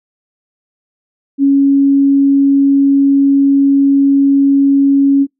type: tone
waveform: sine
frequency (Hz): 277.2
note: C#4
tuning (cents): 0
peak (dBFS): -6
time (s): 1.38-5.27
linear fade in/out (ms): 50
effects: noise-tail reverb RT60 0.2 s tail -26 dB re dry